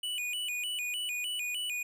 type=tone with vibrato; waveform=square; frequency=2700 Hz; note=E7; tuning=41 cents sharp; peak=-33 dBFS; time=0.03-1.83 s; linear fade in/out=5 ms; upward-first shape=square; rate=3.3 Hz; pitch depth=160 cents each way; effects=resampled to 32000 Hz + 11-bit